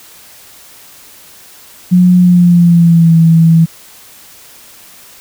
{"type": "tone with pitch glide", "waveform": "sine", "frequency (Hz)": [180, 164.11], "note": ["F#3", "E3"], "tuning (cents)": [-47, -7], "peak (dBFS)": -3, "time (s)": [1.91, 3.66], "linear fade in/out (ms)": 20, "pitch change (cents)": -160, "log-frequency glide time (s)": [2.18, 3.16], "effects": ["white hiss -38 dBFS RMS until 5.2 s"]}